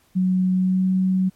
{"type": "tone with pitch glide", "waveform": "sine", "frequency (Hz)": [185, 187.15], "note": ["F#3", "F#3"], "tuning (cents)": [0, 20], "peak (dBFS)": -16, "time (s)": [0.15, 1.3], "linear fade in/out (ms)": 20, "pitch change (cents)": 20, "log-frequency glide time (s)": [0.54, 0.87], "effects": ["pink hiss -60 dBFS RMS until 1.35 s", "MP3 64 kbps"]}